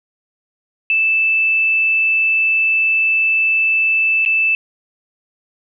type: tone with dropouts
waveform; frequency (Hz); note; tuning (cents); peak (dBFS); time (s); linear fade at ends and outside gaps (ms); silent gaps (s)
sine; 2637; E7; 0; -12; 0.9-4.55; 1; 4.251-4.26
effects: none